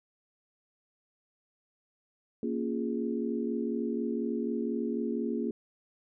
sine chord, Bb minor seventh, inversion none, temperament equal, 233.1 / 277.2 / 349.2 / 415.3 Hz, Bb3 / Db4 / F4 / Ab4, 0 / 0 / 0 / 0 cents, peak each -32 / -36 / -36 / -36 dBFS, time 2.43-5.51 s, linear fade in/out 2 ms, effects none

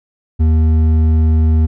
sine tone with hard clipping, 79.3 Hz, D#2, 33 cents sharp, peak -10 dBFS, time 0.39-1.67 s, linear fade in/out 20 ms, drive 7 dB, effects none

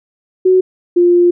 sine tone pair in turn, 371.5 / 350.6 Hz, F#4 / F4, +7 / +7 cents, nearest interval minor second, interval 100 cents, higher first, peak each -6 dBFS, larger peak neither, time 0.45-0.61 / 0.96-1.31 s, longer second, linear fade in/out 10 ms, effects none

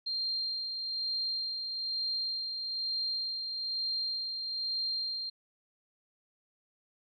sine tone with tremolo, 4186 Hz, C8, in tune, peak -30 dBFS, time 0.06-5.3 s, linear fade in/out 10 ms, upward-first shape sine, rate 1.1 Hz, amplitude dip 40%, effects none

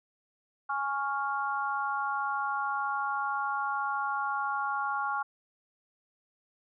sine chord, Db major, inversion second, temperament equal, 830.6 / 1108.7 / 1396.9 Hz, Ab5 / Db6 / F6, 0 / 0 / 0 cents, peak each -33 dBFS, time 0.69-5.23 s, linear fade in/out 10 ms, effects none

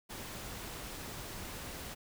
pink noise, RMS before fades -44 dBFS, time 0.09-1.95 s, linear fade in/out 20 ms, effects none

